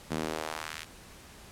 sawtooth tone with high-pass filter sweep, 78.6 Hz, D#2, 18 cents sharp, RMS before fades -36 dBFS, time 0.1-0.85 s, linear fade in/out 20 ms, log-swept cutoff 180 to 2400 Hz, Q 1.1, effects pink hiss -51 dBFS RMS until 1.51 s + low-pass 12000 Hz 12 dB/octave

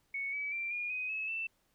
sine tone with pitch steps, 2217 / 2286 / 2357 / 2430 / 2506 / 2584 / 2664 Hz, C#7 / D7 / D7 / D#7 / D#7 / E7 / E7, 0 / -47 / +6 / -42 / +12 / -35 / +18 cents, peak -34 dBFS, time 0.14-1.47 s, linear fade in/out 5 ms, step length 190 ms, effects pink hiss -74 dBFS RMS until 1.74 s

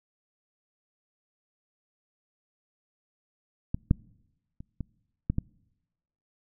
clicks, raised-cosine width 5 ms, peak -15 / -7 / -29 / -21 / -13 / -14 dBFS, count 6, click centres 3.745 / 3.911 / 4.605 / 4.807 / 5.3 / 5.384 s, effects noise-tail reverb RT60 1.0 s tail -26 dB re dry

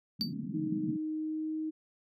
pink band-pass noise, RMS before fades -37 dBFS, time 0.19-0.97 s, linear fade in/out 10 ms, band 150 to 260 Hz, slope 48 dB/octave
triangle tone with exponential decay, 4611 Hz, D8, 33 cents flat, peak -25 dBFS, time 0.21-0.33 s, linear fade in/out 0 ms, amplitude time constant 26 ms
sine tone with pitch glide, 311.1 to 313.4 Hz, D#4 to D#4, 0 to +13 cents, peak -32 dBFS, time 0.53-1.71 s, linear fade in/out 20 ms, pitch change +13 cents, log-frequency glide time 1.13-1.57 s
effects none

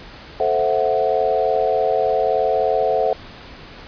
sine chord, F# half-diminished seventh, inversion first, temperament equal, 440 / 523.3 / 659.3 / 740 Hz, A4 / C5 / E5 / F#5, 0 / 0 / 0 / 0 cents, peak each -21 dBFS, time 0.4-3.13 s, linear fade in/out 2 ms, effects pink hiss -39 dBFS RMS until 3.87 s + resampled to 11025 Hz

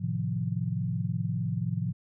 sine chord, F dominant seventh, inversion first, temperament equal, 110 / 130.81 / 155.56 / 174.61 Hz, A2 / C3 / Eb3 / F3, 0 / 0 / 0 / 0 cents, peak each -32 / -33 / -35 / -32 dBFS, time 0-1.93 s, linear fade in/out 20 ms, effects none

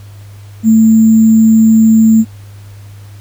sine tone with sample-and-hold, 221.7 Hz, A3, 13 cents sharp, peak -3 dBFS, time 0.63-2.25 s, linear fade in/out 50 ms, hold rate 7350 Hz, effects added 101 Hz sine -30 dBFS peak until 3.2 s + pink hiss -44 dBFS RMS until 3.2 s

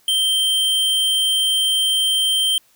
square tone, 3136 Hz, G7, in tune, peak -16 dBFS, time 0.08-2.58 s, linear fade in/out 2 ms, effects white hiss -57 dBFS RMS until 2.75 s

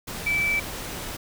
sine tone in noise, 2318 Hz, D7, 23 cents flat, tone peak -21 dBFS, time 0.26-0.6 s, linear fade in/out 10 ms, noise pink, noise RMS -34 dBFS, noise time 0.07-1.17 s, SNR +10 dB, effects none

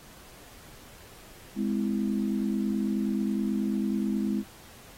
sine chord, Ab augmented, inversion none, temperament equal with one note detuned, 207.7 / 257 / 329.6 Hz, Ab3 / C4 / E4, 0 / -31 / 0 cents, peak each -27 / -31 / -33 dBFS, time 1.55-4.44 s, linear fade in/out 50 ms, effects pink hiss -51 dBFS RMS until 4.97 s + AAC 48 kbps

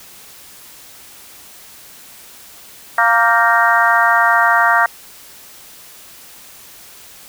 harmonic tone with a mistuned harmonic, 232.5 Hz, A#3, 4 cents flat, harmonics 3 / 4 / 5 / 6 / 7 / 8, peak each -17 / -17 / -17 / -17 / -17 / -17 dBFS, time 2.98-4.86 s, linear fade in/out 2 ms, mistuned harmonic 7, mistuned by -57 cents, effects white hiss -40 dBFS RMS until 7.28 s

